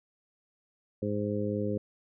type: harmonic tone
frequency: 103.83 Hz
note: G#2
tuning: in tune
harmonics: 1 / 2 / 3 / 4 / 5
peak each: -35 / -33 / -36 / -35 / -35 dBFS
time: 1.02-1.78 s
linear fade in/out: 5 ms
effects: none